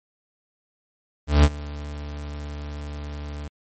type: tone with ADSR envelope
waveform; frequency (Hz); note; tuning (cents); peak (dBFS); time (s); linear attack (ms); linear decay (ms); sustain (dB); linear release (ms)
40% pulse; 73.42; D2; 0; -9; 1.27-3.48; 170; 47; -21; 4
effects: MP3 32 kbps